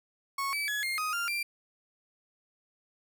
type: tone with pitch steps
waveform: 35% pulse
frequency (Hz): 1103 / 2302 / 1690 / 2122 / 1251 / 1394 / 2367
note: C#6 / D7 / G#6 / C7 / D#6 / F6 / D7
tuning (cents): -9 / -35 / +30 / +24 / +9 / -4 / +13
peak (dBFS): -28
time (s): 0.38-1.43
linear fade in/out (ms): 5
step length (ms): 150
effects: none